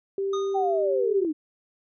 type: tone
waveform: sine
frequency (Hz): 392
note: G4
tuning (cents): 0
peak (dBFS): -24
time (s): 0.18-1.25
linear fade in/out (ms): 2
type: tone with exponential decay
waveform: square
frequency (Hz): 1232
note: D#6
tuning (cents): -17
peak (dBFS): -30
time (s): 0.33-0.84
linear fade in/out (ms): 5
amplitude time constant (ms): 110
type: linear sweep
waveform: sine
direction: down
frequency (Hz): 790 to 293.7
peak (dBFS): -23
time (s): 0.54-1.33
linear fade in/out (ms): 20
effects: resampled to 16000 Hz